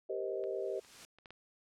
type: chord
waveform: sine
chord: C minor seventh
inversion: second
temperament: just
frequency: 392.4 / 470.9 / 523.3 / 627.9 Hz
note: G4 / Bb4 / C5 / Eb5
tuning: +2 / +18 / 0 / +16 cents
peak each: -38 / -42 / -41 / -41 dBFS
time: 0.09-0.8 s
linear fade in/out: 10 ms
type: noise with exponential growth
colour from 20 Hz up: white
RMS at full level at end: -49 dBFS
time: 0.22-1.05 s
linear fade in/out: 0 ms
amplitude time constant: 180 ms
type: clicks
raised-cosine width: 0.3 ms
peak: -40 / -43 / -43 / -35 / -34 dBFS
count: 5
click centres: 0.439 / 0.848 / 1.186 / 1.258 / 1.306 s
effects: low-pass 8000 Hz 12 dB/octave